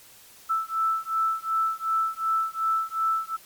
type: beating tone pair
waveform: sine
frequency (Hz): 1318.5 / 1321.2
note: E6 / E6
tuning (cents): 0 / +4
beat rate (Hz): 2.7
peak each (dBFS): -26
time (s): 0.49-3.37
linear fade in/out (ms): 20
effects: white hiss -51 dBFS RMS until 3.45 s + MP3 96 kbps